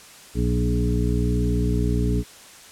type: harmonic tone with a mistuned harmonic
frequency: 59.9 Hz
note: A#1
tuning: 48 cents sharp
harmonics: 1 / 2 / 3 / 4 / 5 / 7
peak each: -22 / -25 / -27 / -28 / -29 / -30 dBFS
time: 0.34-2.24 s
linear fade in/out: 50 ms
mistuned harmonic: 2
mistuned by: -19 cents
effects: white hiss -45 dBFS RMS until 2.71 s + low-pass 10000 Hz 12 dB/octave